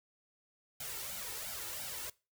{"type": "noise with flanger", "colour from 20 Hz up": "white", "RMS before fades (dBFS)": -42, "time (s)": [0.8, 2.1], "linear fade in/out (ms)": 5, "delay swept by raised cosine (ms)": [1.3, 2.28], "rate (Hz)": 2.9, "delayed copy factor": 0.75, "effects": ["noise-tail reverb RT60 0.3 s tail -22 dB re dry"]}